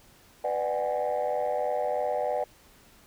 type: chord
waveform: sine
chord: G# half-diminished seventh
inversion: first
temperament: just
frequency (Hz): 498.4 / 598 / 747.5 / 830.6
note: B4 / D5 / F#5 / G#5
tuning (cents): +16 / +31 / +17 / 0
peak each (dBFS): -30 / -28 / -30 / -34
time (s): 0.44-2.44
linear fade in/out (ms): 5
effects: tanh soft clip ceiling -20 dBFS + pink hiss -57 dBFS RMS until 3.06 s